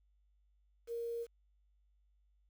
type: tone with quantisation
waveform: sine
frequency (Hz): 467.3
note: A#4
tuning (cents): +4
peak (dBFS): -37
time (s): 0.87-1.27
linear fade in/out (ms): 50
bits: 10
effects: added 50 Hz sine -69 dBFS peak until 2.49 s